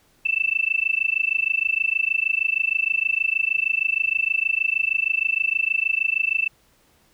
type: tone with amplitude modulation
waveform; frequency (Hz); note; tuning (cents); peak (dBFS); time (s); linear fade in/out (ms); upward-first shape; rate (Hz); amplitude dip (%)
sine; 2651; E7; +9; -15; 0.25-6.48; 10; sine; 26.4; 100
effects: pink hiss -60 dBFS RMS until 7.13 s